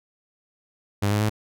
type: tone with pitch steps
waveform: sawtooth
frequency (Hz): 101.4 / 104.25 / 107.18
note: G#2 / G#2 / A2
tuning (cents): -41 / +7 / -45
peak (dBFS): -16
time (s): 1.02-1.296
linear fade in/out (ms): 10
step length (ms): 92
effects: none